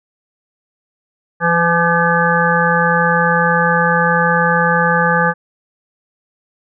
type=harmonic tone with a mistuned harmonic; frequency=170.4 Hz; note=F3; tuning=42 cents flat; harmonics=1 / 3 / 5 / 7 / 9 / 10; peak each=-18 / -18 / -18 / -18 / -18 / -18 dBFS; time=1.4-5.34 s; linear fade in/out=50 ms; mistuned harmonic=3; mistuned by=-15 cents; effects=none